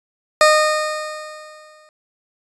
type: tone with exponential decay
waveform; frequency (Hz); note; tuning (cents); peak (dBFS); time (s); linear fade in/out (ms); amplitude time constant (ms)
20% pulse; 614; D#5; -23; -3; 0.41-1.89; 1; 320
effects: resampled to 22050 Hz